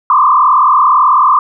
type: tone with frequency modulation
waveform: sine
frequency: 1108.7 Hz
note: C#6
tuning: in tune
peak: -5 dBFS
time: 0.1-1.39 s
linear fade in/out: 2 ms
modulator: 38.2 Hz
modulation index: 2.9
effects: none